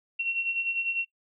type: beating tone pair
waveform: sine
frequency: 2718 / 2728 Hz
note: F7 / F7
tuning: -48 / -41 cents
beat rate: 10 Hz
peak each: -34 / -27 dBFS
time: 0.19-1.05 s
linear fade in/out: 10 ms
effects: noise-tail reverb RT60 0.1 s tail -21 dB re dry